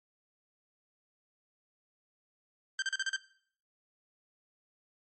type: tone bursts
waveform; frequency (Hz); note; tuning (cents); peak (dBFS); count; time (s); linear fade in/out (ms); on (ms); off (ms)
sawtooth; 1568; G6; 0; -26; 6; 2.79-3.162; 2; 32; 36
effects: noise-tail reverb RT60 0.6 s tail -20 dB re dry + MP3 32 kbps